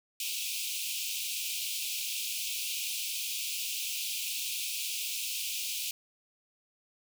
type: high-pass noise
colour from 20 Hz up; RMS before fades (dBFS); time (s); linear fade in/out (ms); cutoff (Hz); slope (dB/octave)
pink; -35; 0.2-5.91; 2; 2400; 96
effects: none